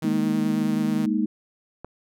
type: tone with vibrato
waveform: sawtooth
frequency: 155.56 Hz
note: D#3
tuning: in tune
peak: -26 dBFS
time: 0.02-1.06 s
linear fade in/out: 5 ms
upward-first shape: sine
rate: 9.4 Hz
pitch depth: 27 cents each way
type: chord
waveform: sine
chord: Ab suspended second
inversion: none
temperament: just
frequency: 207.7 / 233.6 / 311.5 Hz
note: Ab3 / Bb3 / Eb4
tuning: 0 / +4 / +2 cents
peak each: -24 / -25 / -25 dBFS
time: 0.04-1.26 s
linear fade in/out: 5 ms
type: click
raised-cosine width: 1 ms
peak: -22 dBFS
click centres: 1.846 s
effects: none